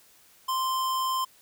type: tone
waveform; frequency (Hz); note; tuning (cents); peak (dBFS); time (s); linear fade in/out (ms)
square; 1043; C6; -6; -26; 0.48-1.25; 10
effects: white hiss -58 dBFS RMS until 1.41 s